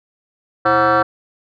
sine tone with frequency modulation, 941 Hz, A#5, 16 cents sharp, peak -9 dBFS, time 0.65-1.03 s, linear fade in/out 10 ms, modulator 204 Hz, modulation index 2.8, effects tanh soft clip ceiling -9 dBFS

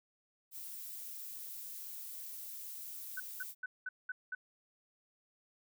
violet noise, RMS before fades -46 dBFS, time 0.51-3.55 s, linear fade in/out 50 ms
sine tone bursts, 1504 Hz, F#6, 28 cents sharp, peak -37 dBFS, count 6, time 3.17-4.35 s, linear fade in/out 5 ms, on 30 ms, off 200 ms
effects none

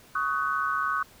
sine tone cluster, 1116 / 1259 / 1495 Hz, C#6 / D#6 / F#6, +11 / +20 / +17 cents, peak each -29 dBFS, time 0.15-1.03 s, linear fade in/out 5 ms, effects pink hiss -54 dBFS RMS until 1.2 s

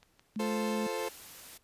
click train, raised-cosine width 0.2 ms, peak -38 dBFS, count 6, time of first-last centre 0.03-0.854 s, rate 6.07 Hz
sine tone, 214.6 Hz, A3, 43 cents flat, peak -32 dBFS, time 0.36-0.87 s, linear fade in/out 5 ms
30% pulse chord, F major, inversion none, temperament equal, 349.2 / 440 / 523.3 Hz, F4 / A4 / C5, 0 / 0 / 0 cents, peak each -38 / -33 / -34 dBFS, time 0.39-1.09 s, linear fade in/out 10 ms
white noise, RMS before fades -49 dBFS, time 0.98-1.58 s, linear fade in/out 10 ms
effects pink hiss -70 dBFS RMS until 1.63 s + resampled to 32000 Hz

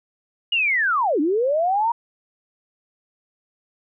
sine linear two-way sweep, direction down then up, 2907 to 277.2 to 955 Hz, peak -17 dBFS, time 0.52-1.92 s, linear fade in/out 5 ms, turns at 1.2 s, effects none

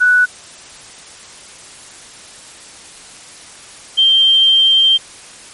sine tone pair in turn, 1480 / 3154 Hz, F#6 / G7, 0 / +10 cents, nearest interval octave + minor second, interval 1310 cents, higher second, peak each -7 dBFS, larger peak neither, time 0-0.26 / 3.97-4.98 s, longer second, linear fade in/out 20 ms, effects white hiss -37 dBFS RMS until 5.53 s + MP3 48 kbps

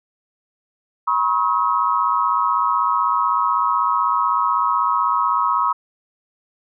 sine tone cluster, 970 / 1086 / 1277 Hz, B5 / C#6 / D#6, -31 / -36 / +45 cents, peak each -20 dBFS, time 1.07-5.73 s, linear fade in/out 10 ms, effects none

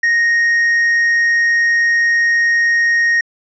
triangle tone, 1864.7 Hz, A#6, in tune, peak -9 dBFS, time 0.03-3.21 s, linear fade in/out 5 ms, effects resampled to 16000 Hz

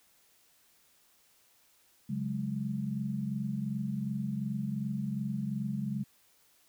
sine chord, C# suspended fourth, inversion none, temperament equal, 138.59 / 185 / 207.7 Hz, C#3 / F#3 / G#3, 0 / 0 / 0 cents, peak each -36 / -38 / -34 dBFS, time 2.09-6.04 s, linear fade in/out 10 ms, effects white hiss -66 dBFS RMS until 6.68 s

